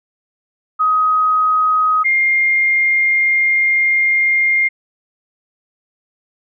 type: tone pair in turn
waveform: sine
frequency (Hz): 1259 / 2117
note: D#6 / C7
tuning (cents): +20 / +20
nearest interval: major sixth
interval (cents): 900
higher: second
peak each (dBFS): -11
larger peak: neither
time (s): 0.79-2.04 / 2.04-4.69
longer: second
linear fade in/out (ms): 20
effects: none